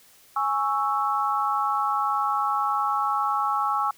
sine chord, C# minor, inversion second, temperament equal, 830.6 / 1108.7 / 1318.5 Hz, G#5 / C#6 / E6, 0 / 0 / 0 cents, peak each -26 dBFS, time 0.36-3.91 s, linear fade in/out 5 ms, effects white hiss -55 dBFS RMS until 3.97 s

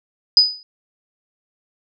sine tone with exponential decay, 4978 Hz, D#8, in tune, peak -4 dBFS, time 0.37-0.63 s, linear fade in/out 1 ms, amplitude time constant 55 ms, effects none

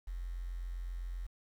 sine tone with quantisation, 43.85 Hz, F1, 8 cents sharp, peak -37 dBFS, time 0.07-1.27 s, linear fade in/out 10 ms, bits 10, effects none

